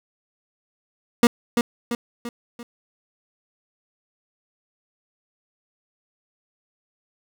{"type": "tone with echo", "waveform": "30% pulse", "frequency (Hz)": 237.7, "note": "A#3", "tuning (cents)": 34, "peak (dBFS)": -8, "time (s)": [1.23, 1.27], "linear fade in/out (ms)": 2, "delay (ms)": 340, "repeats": 4, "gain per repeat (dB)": -6, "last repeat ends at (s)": 2.63, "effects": []}